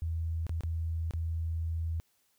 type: tone with dropouts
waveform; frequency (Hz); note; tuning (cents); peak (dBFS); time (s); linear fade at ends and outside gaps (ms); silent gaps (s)
sine; 81.9; E2; -11; -30; 0.02-2; 0; 0.467-0.494 / 0.608-0.635 / 1.109-1.136
effects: white hiss -72 dBFS RMS until 2.38 s